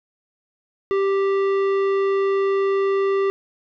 triangle tone with tanh clipping, 392 Hz, G4, in tune, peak -19 dBFS, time 0.91-3.3 s, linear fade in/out 0 ms, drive 17 dB, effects none

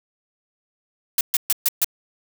blue noise bursts, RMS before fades -18 dBFS, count 5, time 1.18-1.845 s, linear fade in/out 2 ms, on 29 ms, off 130 ms, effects none

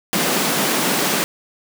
pink high-pass noise, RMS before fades -19 dBFS, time 0.13-1.24 s, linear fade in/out 0 ms, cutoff 160 Hz, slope 48 dB/octave, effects none

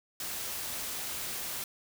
white noise, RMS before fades -37 dBFS, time 0.2-1.64 s, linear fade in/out 2 ms, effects none

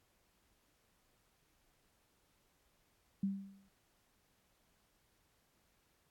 sine tone with exponential decay, 196 Hz, G3, in tune, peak -30 dBFS, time 3.23-3.69 s, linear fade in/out 5 ms, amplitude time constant 100 ms, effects pink hiss -75 dBFS RMS until 6.1 s + AAC 64 kbps

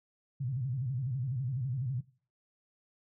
sine tone with vibrato, 128.9 Hz, C3, 26 cents flat, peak -31 dBFS, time 0.4-2.01 s, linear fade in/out 10 ms, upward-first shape square, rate 12 Hz, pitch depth 130 cents each way, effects noise-tail reverb RT60 0.4 s tail -19 dB re dry

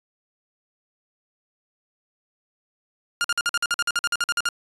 sawtooth tone bursts, 1410 Hz, F6, 16 cents sharp, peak -16 dBFS, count 16, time 3.21-4.488 s, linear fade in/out 0 ms, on 33 ms, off 50 ms, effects resampled to 24000 Hz

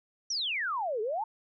sine exponential two-way sweep, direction down then up, 5970 to 410 to 922 Hz, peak -29 dBFS, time 0.3-1.24 s, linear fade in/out 5 ms, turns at 1.01 s, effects none

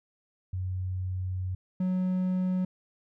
sine / triangle tone pair in turn, 92.5 / 184.25 Hz, F#2 / F#3, 0 / -7 cents, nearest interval octave, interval 1193 cents, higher second, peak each -29 / -23 dBFS, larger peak second, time 0.53-1.55 / 1.8-2.65 s, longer first, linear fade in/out 5 ms, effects none

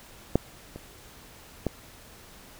clicks, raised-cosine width 2 ms, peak -6 / -25 / -12 dBFS, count 3, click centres 0.356 / 0.76 / 1.667 s, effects pink hiss -50 dBFS RMS until 2.59 s

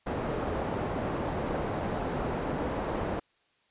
white low-pass noise, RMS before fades -32 dBFS, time 0.06-3.2 s, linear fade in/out 10 ms, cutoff 660 Hz, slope 12 dB/octave, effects white hiss -69 dBFS RMS until 3.7 s + resampled to 8000 Hz

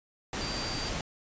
sine tone in noise, 4699 Hz, D8, in tune, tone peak -37 dBFS, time 0.41-0.89 s, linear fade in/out 2 ms, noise pink, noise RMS -34 dBFS, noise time 0.33-1.01 s, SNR -6 dB, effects resampled to 16000 Hz

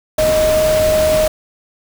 sine tone in noise, 622.3 Hz, D#5, in tune, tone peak -11 dBFS, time 0.18-1.28 s, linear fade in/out 5 ms, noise pink, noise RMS -21 dBFS, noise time 0.18-1.28 s, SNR +7 dB, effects none

